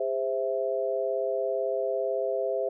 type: chord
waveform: sine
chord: Ab augmented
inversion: none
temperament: equal with one note detuned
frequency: 405.4 / 523.3 / 659.3 Hz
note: Ab4 / C5 / E5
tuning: -42 / 0 / 0 cents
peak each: -31 / -29 / -30 dBFS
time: 0-2.69 s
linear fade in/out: 5 ms
effects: none